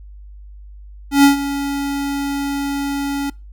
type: tone with ADSR envelope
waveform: square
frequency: 280.7 Hz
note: C#4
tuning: 22 cents sharp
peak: -6 dBFS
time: 1.11-3.3 s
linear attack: 130 ms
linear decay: 120 ms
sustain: -14 dB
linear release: 5 ms
effects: noise-tail reverb RT60 0.3 s tail -25 dB re dry + added 50 Hz sine -35 dBFS peak until 3.52 s